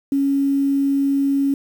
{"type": "tone with quantisation", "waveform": "sine", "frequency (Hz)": 277.2, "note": "C#4", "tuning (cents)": 0, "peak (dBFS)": -15, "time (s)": [0.12, 1.54], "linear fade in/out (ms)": 2, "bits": 7, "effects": []}